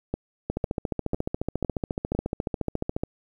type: two click trains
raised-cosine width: 2 ms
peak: -13 / -13 dBFS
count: 5 / 37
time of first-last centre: 0.14-2.15 / 0.5-3.035 s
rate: 1.99 / 14.2 Hz
effects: 9-bit